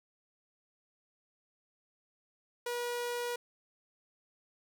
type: tone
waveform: sawtooth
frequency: 482.3 Hz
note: B4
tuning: 41 cents flat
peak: -30 dBFS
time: 2.66-3.36 s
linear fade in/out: 5 ms
effects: none